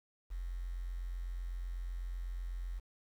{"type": "tone with quantisation", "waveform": "sine", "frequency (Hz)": 43.99, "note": "F1", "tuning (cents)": 13, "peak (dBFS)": -37, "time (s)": [0.3, 2.8], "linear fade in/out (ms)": 20, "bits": 10, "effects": []}